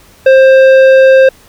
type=tone with tanh clipping; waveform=sine; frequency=529 Hz; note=C5; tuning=19 cents sharp; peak=-3 dBFS; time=0.26-1.29 s; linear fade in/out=5 ms; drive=11 dB; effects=pink hiss -42 dBFS RMS until 1.48 s